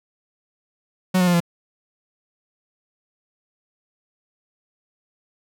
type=tone with pitch steps; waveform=45% pulse; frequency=185 / 180.36 / 175.83 / 171.42 Hz; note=F#3 / F#3 / F3 / F3; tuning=0 / -44 / +12 / -32 cents; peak=-15 dBFS; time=1.14-1.404 s; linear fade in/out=10 ms; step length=66 ms; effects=none